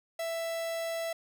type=tone; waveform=45% pulse; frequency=662 Hz; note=E5; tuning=7 cents sharp; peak=-32 dBFS; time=0.19-1.13 s; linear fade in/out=5 ms; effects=none